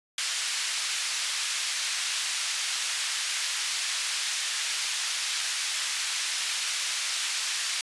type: band-pass noise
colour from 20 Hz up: white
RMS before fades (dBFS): -30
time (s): 0.18-7.81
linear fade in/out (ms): 2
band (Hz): 1700 to 6300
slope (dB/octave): 12
effects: resampled to 24000 Hz